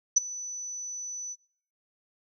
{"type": "tone with ADSR envelope", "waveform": "sine", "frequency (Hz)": 5980, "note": "F#8", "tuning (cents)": 17, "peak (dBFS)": -14, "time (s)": [0.16, 1.36], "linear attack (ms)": 11, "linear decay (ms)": 17, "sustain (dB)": -20, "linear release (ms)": 42, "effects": ["noise-tail reverb RT60 0.5 s tail -22 dB re dry"]}